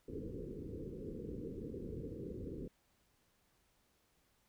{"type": "low-pass noise", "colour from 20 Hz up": "white", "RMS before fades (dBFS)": -45, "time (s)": [0.08, 2.68], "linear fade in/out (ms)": 5, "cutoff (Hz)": 490, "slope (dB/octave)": 96, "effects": ["pink hiss -75 dBFS RMS until 4.48 s"]}